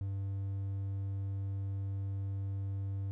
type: tone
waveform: triangle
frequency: 98 Hz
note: G2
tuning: in tune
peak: -32 dBFS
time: 0.01-3.11 s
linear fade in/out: 0 ms
effects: none

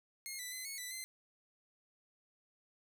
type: tone with pitch steps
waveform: 10% pulse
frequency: 2145 / 1987 / 2036 / 2199 / 1987 / 2062 Hz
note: C7 / B6 / C7 / C#7 / B6 / C7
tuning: +42 / +10 / -48 / -14 / +10 / -26 cents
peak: -33 dBFS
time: 0.26-1.04 s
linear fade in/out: 0 ms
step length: 130 ms
effects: none

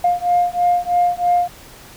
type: beating tone pair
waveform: sine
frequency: 705 / 708.1 Hz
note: F5 / F5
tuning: +16 / +24 cents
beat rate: 3.1 Hz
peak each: -16 dBFS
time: 0.04-1.48 s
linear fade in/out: 5 ms
effects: tanh soft clip ceiling -7 dBFS + pink hiss -41 dBFS RMS until 1.96 s

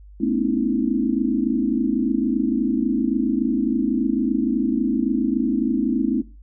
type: tone cluster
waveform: sine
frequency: 215.3 / 243 / 266.6 / 298.9 / 325.6 Hz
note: A3 / B3 / C4 / D4 / E4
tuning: -37 / -28 / +33 / +31 / -21 cents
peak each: -24 / -24 / -23 / -26 / -25 dBFS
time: 0.2-6.22 s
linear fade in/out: 10 ms
effects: noise-tail reverb RT60 0.3 s tail -20 dB re dry + added 50 Hz sine -41 dBFS peak until 6.42 s

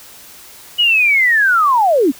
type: linear sweep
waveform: sine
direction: down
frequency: 2960 to 235.7 Hz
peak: -9 dBFS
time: 0.78-2.12 s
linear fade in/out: 20 ms
effects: white hiss -39 dBFS RMS until 2.19 s

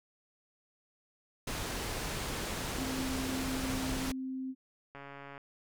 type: low-pass noise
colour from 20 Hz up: pink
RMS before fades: -37 dBFS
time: 1.47-4.12 s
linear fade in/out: 5 ms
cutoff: 11000 Hz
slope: 12 dB/octave
type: tone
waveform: sine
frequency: 261.6 Hz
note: C4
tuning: in tune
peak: -35 dBFS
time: 2.75-4.55 s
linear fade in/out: 50 ms
type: click train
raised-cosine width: 0.5 ms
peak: -32 dBFS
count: 61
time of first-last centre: 4.95-5.379 s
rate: 140 Hz
effects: none

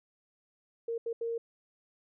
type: tone bursts at uneven times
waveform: sine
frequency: 462.3 Hz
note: A#4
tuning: 14 cents flat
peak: -31 dBFS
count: 3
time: 0.88-0.98 / 1.06-1.13 / 1.21-1.38 s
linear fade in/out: 5 ms
effects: none

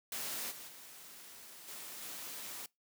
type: noise with level steps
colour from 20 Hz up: white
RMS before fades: -40 / -49 / -53 / -47 / -45 dBFS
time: 0.12-2.66 s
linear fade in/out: 2 ms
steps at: 0.5 / 0.67 / 1.67 / 2.01 s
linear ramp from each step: 20 ms
effects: noise-tail reverb RT60 0.2 s tail -24 dB re dry + high-pass 150 Hz 12 dB/octave

